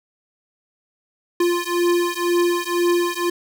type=beating tone pair; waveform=square; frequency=347.6 / 349.6 Hz; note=F4 / F4; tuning=-8 / +2 cents; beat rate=2 Hz; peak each=-21 dBFS; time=1.4-3.3 s; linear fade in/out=5 ms; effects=none